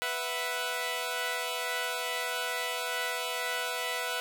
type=chord; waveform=10% pulse; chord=B suspended fourth; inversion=none; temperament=equal; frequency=493.9 / 659.3 / 740 Hz; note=B4 / E5 / F#5; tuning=0 / 0 / 0 cents; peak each=-26 / -27 / -29 dBFS; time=0.02-4.2 s; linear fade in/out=0 ms; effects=none